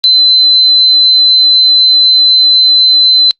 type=tone; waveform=sine; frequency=4052 Hz; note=B7; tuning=44 cents sharp; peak=-3 dBFS; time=0.04-3.31 s; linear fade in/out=0 ms; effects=noise-tail reverb RT60 0.1 s tail -26 dB re dry + Opus 48 kbps